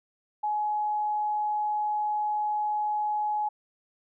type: tone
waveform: sine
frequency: 843 Hz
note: G#5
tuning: 26 cents sharp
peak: -25 dBFS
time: 0.43-3.49 s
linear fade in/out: 10 ms
effects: none